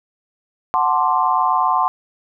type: chord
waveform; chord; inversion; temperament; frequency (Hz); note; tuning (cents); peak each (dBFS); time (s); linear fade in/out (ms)
sine; D dominant seventh; first; equal; 740 / 880 / 1046.5 / 1174.7; F#5 / A5 / C6 / D6; 0 / 0 / 0 / 0; -20 / -20 / -17 / -23; 0.74-1.88; 0
effects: none